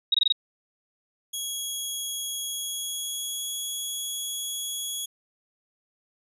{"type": "tone bursts", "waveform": "sine", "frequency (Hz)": 3785, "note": "A#7", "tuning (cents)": 26, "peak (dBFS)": -17, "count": 5, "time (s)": [0.12, 0.324], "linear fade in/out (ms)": 5, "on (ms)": 24, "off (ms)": 21}
{"type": "tone with pitch glide", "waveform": "15% pulse", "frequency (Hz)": [3322, 3347], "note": ["G#7", "G#7"], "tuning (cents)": [0, 13], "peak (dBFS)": -23, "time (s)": [1.33, 5.06], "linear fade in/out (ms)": 10, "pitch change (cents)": 13, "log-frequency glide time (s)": [2.45, 3.5]}
{"effects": ["resampled to 32000 Hz"]}